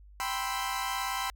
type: chord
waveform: sawtooth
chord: C major seventh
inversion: second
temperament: equal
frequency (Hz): 784 / 987.8 / 1046.5 / 1318.5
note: G5 / B5 / C6 / E6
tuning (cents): 0 / 0 / 0 / 0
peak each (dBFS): -32 / -32 / -32 / -35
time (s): 0.2-1.3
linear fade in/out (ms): 0
effects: added 50 Hz sine -50 dBFS peak until 1.35 s